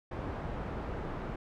pink low-pass noise, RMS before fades -38 dBFS, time 0.11-1.36 s, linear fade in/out 5 ms, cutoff 1200 Hz, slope 12 dB/octave, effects none

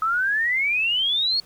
sine exponential sweep, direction up, 1272 to 4421 Hz, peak -19 dBFS, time 0.02-1.4 s, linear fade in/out 2 ms, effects pink hiss -52 dBFS RMS until 1.45 s

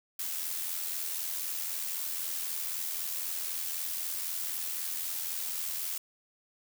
blue noise with amplitude modulation, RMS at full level -33 dBFS, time 0.19-5.98 s, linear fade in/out 5 ms, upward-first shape sine, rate 83.9 Hz, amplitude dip 45%, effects none

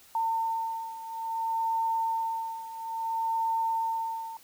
sine beating tone pair, 904 / 904.59 Hz, A5 / A5, +47 / +48 cents, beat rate 0.59 Hz, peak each -29 / -33 dBFS, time 0.15-4.37 s, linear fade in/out 2 ms, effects white hiss -56 dBFS RMS until 4.43 s

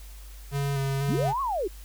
square tone with vibrato, 138.59 Hz, C#3, in tune, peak -26 dBFS, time 0.51-1.34 s, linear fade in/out 50 ms, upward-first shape square, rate 2 Hz, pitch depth 22 cents each way
sine linear two-way sweep, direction up then down, 139.1 to 1132 to 331.8 Hz, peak -25 dBFS, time 1.08-1.68 s, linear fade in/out 10 ms, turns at 1.41 s
effects added 50 Hz sine -41 dBFS peak until 1.84 s + white hiss -52 dBFS RMS until 1.84 s

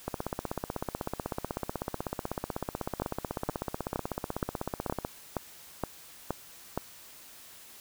two click trains, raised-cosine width 1 ms, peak -15 / -17 dBFS, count 9 / 81, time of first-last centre 3.02-6.776 / 0.08-5.049 s, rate 2.13 / 16.1 Hz, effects white hiss -51 dBFS RMS until 7.8 s

